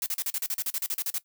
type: noise bursts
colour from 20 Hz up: blue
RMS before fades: -29 dBFS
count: 15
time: 0.02-1.182 s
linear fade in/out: 2 ms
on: 42 ms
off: 38 ms
effects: noise-tail reverb RT60 0.1 s tail -17 dB re dry